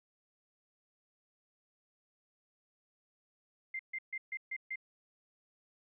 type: tone bursts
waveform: sine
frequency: 2093 Hz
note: C7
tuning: in tune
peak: -36 dBFS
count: 6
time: 3.74-4.758 s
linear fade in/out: 5 ms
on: 53 ms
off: 140 ms
effects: none